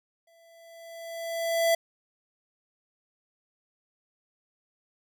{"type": "tone with exponential growth", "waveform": "square", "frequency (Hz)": 667, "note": "E5", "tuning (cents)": 20, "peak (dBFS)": -20, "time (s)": [0.27, 1.75], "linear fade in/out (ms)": 5, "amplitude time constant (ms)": 320, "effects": []}